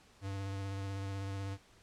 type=tone with vibrato; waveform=square; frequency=98 Hz; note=G2; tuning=in tune; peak=-38 dBFS; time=0.21-1.58 s; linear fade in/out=50 ms; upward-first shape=triangle; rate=16 Hz; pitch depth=24 cents each way; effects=pink hiss -63 dBFS RMS until 1.82 s + low-pass 8000 Hz 12 dB/octave